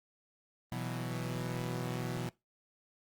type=chord; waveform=sawtooth; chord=B suspended fourth; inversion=none; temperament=equal; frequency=123.47 / 164.81 / 185 Hz; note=B2 / E3 / F#3; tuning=0 / 0 / 0 cents; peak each=-34 / -36 / -39 dBFS; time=0.72-2.29 s; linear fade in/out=0 ms; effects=noise-tail reverb RT60 0.2 s tail -20 dB re dry + Opus 24 kbps